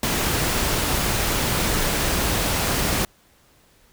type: noise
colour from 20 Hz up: pink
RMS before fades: -22 dBFS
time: 0.03-3.05 s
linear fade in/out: 2 ms
effects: pink hiss -57 dBFS RMS until 3.92 s